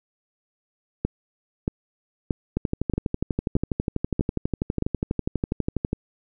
two click trains, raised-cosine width 3 ms, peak -9 / -10 dBFS, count 7 / 42, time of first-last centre 1.05-4.824 / 2.57-5.931 s, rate 1.59 / 12.2 Hz, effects none

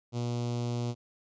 sawtooth tone with notch filter, 120 Hz, B2, 49 cents flat, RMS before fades -32 dBFS, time 0.12-0.95 s, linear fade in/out 50 ms, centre 1700 Hz, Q 0.64, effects resampled to 16000 Hz

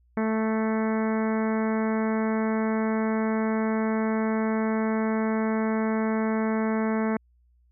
harmonic tone, 220 Hz, A3, in tune, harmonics 1 / 2 / 3 / 4 / 5 / 6 / 7 / 8 / 9 / 10, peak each -24 / -30 / -34 / -36 / -38 / -40 / -41 / -42 / -43 / -44 dBFS, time 0.17-7.17 s, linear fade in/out 2 ms, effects added 60 Hz sine -59 dBFS peak until 7.71 s

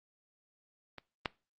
clicks, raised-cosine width 0.3 ms, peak -28 / -15 dBFS, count 2, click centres 0.983 / 1.258 s, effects noise-tail reverb RT60 0.3 s tail -21 dB re dry + Opus 32 kbps

